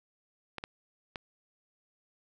clicks, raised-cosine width 0.3 ms, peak -21 dBFS, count 3, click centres 0.583 / 0.639 / 1.158 s, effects none

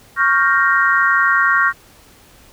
sine chord, G half-diminished seventh, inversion second, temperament equal, 1108.7 / 1396.9 / 1568 / 1864.7 Hz, Db6 / F6 / G6 / Bb6, 0 / 0 / 0 / 0 cents, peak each -17 / -16 / -18 / -17 dBFS, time 0.16-1.73 s, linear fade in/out 50 ms, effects pink hiss -47 dBFS RMS until 2.52 s

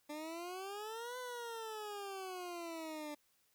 20% pulse exponential two-way sweep, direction up then down, 293.7 to 506 to 293.7 Hz, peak -38 dBFS, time 0.09-3.15 s, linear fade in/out 10 ms, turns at 1.18 s, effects white hiss -75 dBFS RMS until 3.54 s

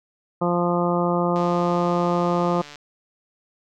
harmonic tone, 174.61 Hz, F3, in tune, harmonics 1 / 2 / 3 / 4 / 5 / 6 / 7, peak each -23 / -25 / -25 / -28 / -29 / -30 / -29 dBFS, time 0.41-2.62 s, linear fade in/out 10 ms
click train, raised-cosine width 0.2 ms, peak -23 dBFS, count 205, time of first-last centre 1.36-2.757 s, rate 146 Hz
effects none

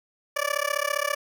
15% pulse tone with amplitude modulation, 580 Hz, D5, 22 cents flat, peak -14 dBFS, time 0.36-1.15 s, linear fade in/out 10 ms, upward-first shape sine, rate 35 Hz, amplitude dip 100%, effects none

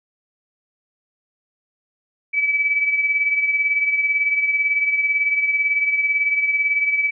sine beating tone pair, 2294 / 2312 Hz, D7 / D7, -41 / -28 cents, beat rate 18 Hz, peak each -17 / -25 dBFS, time 2.33-7.11 s, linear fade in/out 20 ms, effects none

